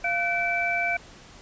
sine tone cluster, 693 / 1512 / 2319 Hz, F5 / F#6 / D7, -14 / +37 / -22 cents, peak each -28 / -30 / -25 dBFS, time 0.04-0.97 s, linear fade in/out 5 ms, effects pink hiss -48 dBFS RMS until 1.41 s + resampled to 16000 Hz

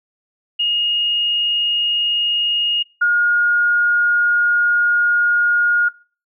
sine tone pair in turn, 2859 / 1429.5 Hz, F7 / F6, +40 / +40 cents, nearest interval octave, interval 1200 cents, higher first, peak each -15 / -11 dBFS, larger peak second, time 0.59-2.83 / 3.01-5.89 s, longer second, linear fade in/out 10 ms, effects noise-tail reverb RT60 0.4 s tail -23 dB re dry

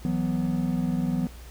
triangle chord, E suspended second, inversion none, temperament equal, 164.81 / 185 / 246.9 Hz, E3 / F#3 / B3, 0 / 0 / 0 cents, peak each -26 dBFS, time 0.05-1.27 s, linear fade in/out 0 ms, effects added 60 Hz sine -41 dBFS peak until 1.5 s + pink hiss -50 dBFS RMS until 1.5 s

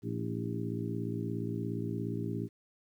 harmonic tone with a mistuned harmonic, 57.1 Hz, A#1, 35 cents flat, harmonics 2 / 3 / 4 / 5 / 6 / 7, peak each -37 / -39 / -40 / -41 / -42 / -42 dBFS, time 0.02-2.49 s, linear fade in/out 50 ms, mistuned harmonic 6, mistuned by -60 cents, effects 11-bit

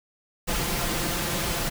pink noise with comb filter, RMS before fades -27 dBFS, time 0.47-1.7 s, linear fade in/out 20 ms, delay 5.8 ms, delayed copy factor +0.5, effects none

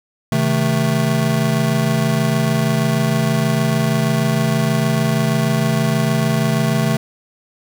square chord, A diminished, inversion first, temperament just, 132 / 158.4 / 220 Hz, C3 / Eb3 / A3, +16 / +31 / 0 cents, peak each -20 dBFS, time 0.32-6.97 s, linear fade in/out 2 ms, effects 8-bit

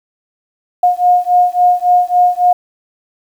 sine beating tone pair, 715 / 718.6 Hz, F5 / F5, +41 / +49 cents, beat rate 3.6 Hz, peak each -11 dBFS, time 0.83-2.53 s, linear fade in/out 5 ms, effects 7-bit

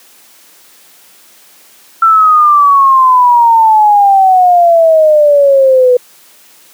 sine exponential sweep, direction down, 1346 to 491.4 Hz, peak -3 dBFS, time 2.02-5.97 s, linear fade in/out 5 ms, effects white hiss -42 dBFS RMS until 6.73 s + high-pass 200 Hz 12 dB/octave

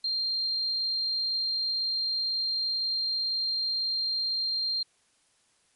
sine tone, 4186 Hz, C8, in tune, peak -26 dBFS, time 0.04-4.83 s, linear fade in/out 5 ms, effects white hiss -67 dBFS RMS until 5.75 s + MP3 48 kbps

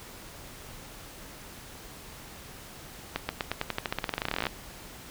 accelerating click train, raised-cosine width 0.3 ms, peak -12 dBFS, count 26, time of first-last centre 3.16-4.468 s, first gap 130 ms, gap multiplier 0.91, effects pink hiss -46 dBFS RMS until 5.1 s

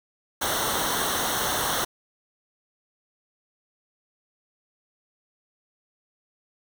pink noise with comb filter, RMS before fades -26 dBFS, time 0.41-1.85 s, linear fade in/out 10 ms, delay 0.41 ms, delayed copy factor -0.8, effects none

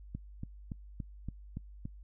click train, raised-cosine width 5 ms, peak -26 dBFS, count 7, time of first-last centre 0.15-1.855 s, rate 3.52 Hz, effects noise-tail reverb RT60 0.1 s tail -25 dB re dry + added 50 Hz sine -48 dBFS peak until 2.03 s

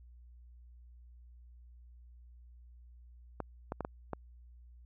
clicks, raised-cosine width 1 ms, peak -22 dBFS, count 5, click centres 3.403 / 3.721 / 3.807 / 3.849 / 4.133 s, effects added 60 Hz sine -53 dBFS peak until 4.85 s

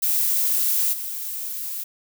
violet noise with level steps, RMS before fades -21 / -30 dBFS, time 0.02-1.84 s, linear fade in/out 10 ms, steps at 0.92 s, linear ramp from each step 20 ms, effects none

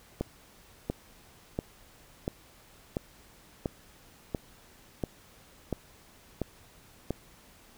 click train, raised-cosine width 2 ms, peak -16 dBFS, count 11, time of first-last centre 0.21-7.107 s, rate 1.45 Hz, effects pink hiss -57 dBFS RMS until 7.77 s

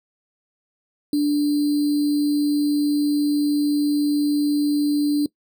sine tone with sample-and-hold, 293.1 Hz, D4, 3 cents flat, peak -16 dBFS, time 1.13-5.26 s, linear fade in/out 2 ms, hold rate 4410 Hz, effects noise-tail reverb RT60 0.1 s tail -21 dB re dry

